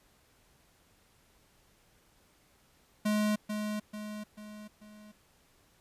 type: tone with echo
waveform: square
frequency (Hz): 211.2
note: G#3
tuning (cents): +29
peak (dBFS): -27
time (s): 3.05-3.36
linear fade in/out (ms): 10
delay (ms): 440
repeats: 4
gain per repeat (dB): -6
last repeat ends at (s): 5.12
effects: pink hiss -66 dBFS RMS until 5.8 s + resampled to 32000 Hz